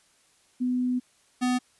sine / square tone pair in turn, 250 / 250 Hz, B3 / B3, +21 / +21 cents, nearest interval unison, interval 0 cents, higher neither, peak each -23 dBFS, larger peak neither, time 0.6-1 / 1.41-1.59 s, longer first, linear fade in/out 20 ms, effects white hiss -63 dBFS RMS until 1.79 s + resampled to 24000 Hz

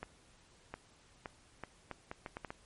accelerating click train, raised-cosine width 0.5 ms, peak -26 dBFS, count 10, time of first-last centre 0.03-2.505 s, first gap 710 ms, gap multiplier 0.73, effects pink hiss -64 dBFS RMS until 2.65 s + MP3 48 kbps

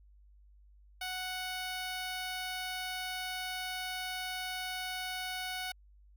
10% pulse tone, 740 Hz, F#5, in tune, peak -28 dBFS, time 1.01-5.72 s, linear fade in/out 5 ms, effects added 50 Hz sine -57 dBFS peak until 6.16 s

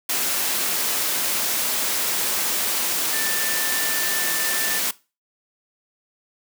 sine tone in noise, 1775 Hz, A6, 15 cents sharp, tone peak -29 dBFS, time 3.13-4.79 s, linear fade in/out 5 ms, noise white, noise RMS -23 dBFS, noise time 0.09-4.91 s, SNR -9 dB, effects noise-tail reverb RT60 0.3 s tail -20 dB re dry + high-pass 200 Hz 12 dB/octave

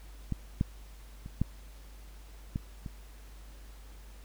clicks, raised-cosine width 5 ms, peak -19 / -14 / -30 / -14 / -19 / -27 dBFS, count 6, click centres 0.323 / 0.611 / 1.261 / 1.416 / 2.559 / 2.862 s, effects added 50 Hz sine -47 dBFS peak until 4.24 s + pink hiss -58 dBFS RMS until 4.24 s

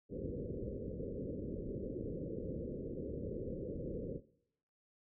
white low-pass noise, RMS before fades -42 dBFS, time 0.09-4.21 s, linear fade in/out 50 ms, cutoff 540 Hz, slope 96 dB/octave, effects noise-tail reverb RT60 0.7 s tail -19 dB re dry

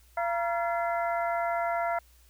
harmonic tone with a mistuned harmonic, 342.3 Hz, F4, 35 cents flat, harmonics 2 / 3 / 4 / 5 / 6, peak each -28 / -34 / -34 / -42 / -39 dBFS, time 0.17-1.99 s, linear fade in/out 5 ms, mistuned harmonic 3, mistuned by -140 cents, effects added 60 Hz sine -57 dBFS peak until 2.29 s + white hiss -63 dBFS RMS until 2.29 s

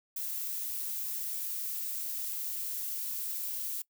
violet noise, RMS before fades -36 dBFS, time 0.16-3.82 s, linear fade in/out 5 ms, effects noise-tail reverb RT60 0.1 s tail -22 dB re dry

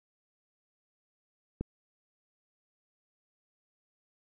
click, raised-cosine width 3 ms, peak -20 dBFS, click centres 1.61 s, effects none

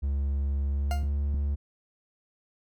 triangle tone with pitch glide, 69.7 to 71.37 Hz, C#2 to D2, +10 to -49 cents, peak -23 dBFS, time 0.02-1.56 s, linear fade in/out 20 ms, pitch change +41 cents, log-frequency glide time 0.68-1.08 s
40% pulse tone with exponential decay, 704 Hz, F5, 14 cents sharp, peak -28 dBFS, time 0.91-1.09 s, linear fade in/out 1 ms, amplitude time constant 39 ms
clicks, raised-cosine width 5 ms, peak -25 dBFS, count 2, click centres 1.032 / 1.343 s
effects none

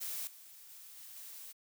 blue noise with level steps, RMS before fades -40 / -55 / -53 / -51 / -49 dBFS, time 0-1.53 s, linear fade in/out 20 ms, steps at 0.27 / 0.7 / 0.97 / 1.16 s, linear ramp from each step 2 ms, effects none

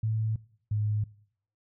sine tone pair in turn, 110 / 105.8 Hz, A2 / G#2, 0 / +33 cents, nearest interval minor second, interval 67 cents, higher first, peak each -25 dBFS, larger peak neither, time 0.03-0.36 / 0.71-1.04 s, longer neither, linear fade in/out 5 ms, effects noise-tail reverb RT60 0.6 s tail -21 dB re dry

